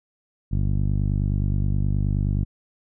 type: tone with low-pass filter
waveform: 10% pulse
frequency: 49.51 Hz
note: G1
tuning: 18 cents sharp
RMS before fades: -22 dBFS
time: 0.51-2.45 s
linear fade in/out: 20 ms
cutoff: 140 Hz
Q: 0.76
effects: none